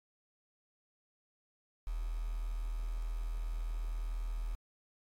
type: tone with quantisation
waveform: sine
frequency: 40.31 Hz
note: E1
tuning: 38 cents flat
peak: -34 dBFS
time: 1.87-4.55 s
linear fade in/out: 0 ms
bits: 9
effects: AAC 64 kbps